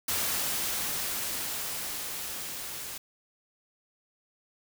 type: noise with level ramp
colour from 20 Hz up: white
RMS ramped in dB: -29 to -39 dBFS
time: 0.08-2.98 s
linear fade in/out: 5 ms
effects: none